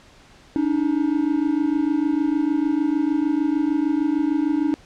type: tone pair together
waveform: triangle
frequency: 286.3 / 312.9 Hz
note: D4 / D#4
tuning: -44 / +10 cents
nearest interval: major second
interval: 154 cents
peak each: -19 dBFS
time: 0.56-4.74 s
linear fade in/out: 0 ms
effects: pink hiss -50 dBFS RMS until 4.85 s + low-pass 6000 Hz 12 dB/octave